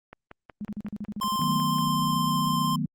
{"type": "click train", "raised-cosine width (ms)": 0.5, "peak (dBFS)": -27, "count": 10, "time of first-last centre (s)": [0.13, 1.784], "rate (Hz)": 5.44}
{"type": "tone bursts", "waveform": "sine", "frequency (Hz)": 208.2, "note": "G#3", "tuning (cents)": 5, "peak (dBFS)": -30, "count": 13, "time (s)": [0.61, 1.596], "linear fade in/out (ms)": 0, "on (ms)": 38, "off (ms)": 41}
{"type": "tone with vibrato", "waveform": "square", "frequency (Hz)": 1046.5, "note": "C6", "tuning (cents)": 0, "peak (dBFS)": -26, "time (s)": [1.21, 2.76], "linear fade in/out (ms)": 5, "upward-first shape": "triangle", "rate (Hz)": 16, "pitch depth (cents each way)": 13}
{"type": "chord", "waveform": "sine", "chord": "B dominant seventh", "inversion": "first", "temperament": "equal", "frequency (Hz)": [155.56, 185, 220, 246.9], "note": ["D#3", "F#3", "A3", "B3"], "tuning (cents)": [0, 0, 0, 0], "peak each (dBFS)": [-29, -31, -32, -31], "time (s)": [1.39, 2.86], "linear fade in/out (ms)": 5}
{"effects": ["Opus 48 kbps"]}